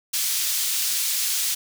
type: high-pass noise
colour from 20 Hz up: pink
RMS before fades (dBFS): -24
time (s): 0.13-1.55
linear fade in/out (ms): 10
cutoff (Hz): 4200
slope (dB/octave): 12
effects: none